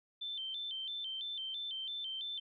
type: tone with vibrato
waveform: sine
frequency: 3322 Hz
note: G#7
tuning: in tune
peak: -38 dBFS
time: 0.21-2.4 s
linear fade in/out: 10 ms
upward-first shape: square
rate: 3 Hz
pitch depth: 110 cents each way
effects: none